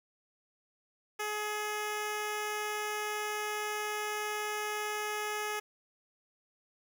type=tone; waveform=10% pulse; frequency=421.8 Hz; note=G#4; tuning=27 cents sharp; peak=-25 dBFS; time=1.19-5.6 s; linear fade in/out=10 ms; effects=11-bit